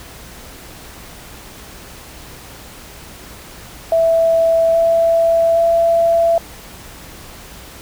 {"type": "tone with pitch steps", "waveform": "sine", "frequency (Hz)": [659.3, 665, 670.8], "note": ["E5", "E5", "E5"], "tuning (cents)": [0, 15, 30], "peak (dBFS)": -10, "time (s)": [3.92, 6.38], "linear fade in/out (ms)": 2, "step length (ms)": 820, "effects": ["added 60 Hz sine -45 dBFS peak until 7.81 s", "pink hiss -37 dBFS RMS until 7.81 s"]}